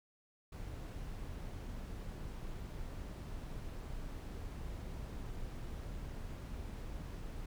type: noise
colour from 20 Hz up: brown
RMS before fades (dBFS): -44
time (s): 0.52-7.46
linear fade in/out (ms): 5
effects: none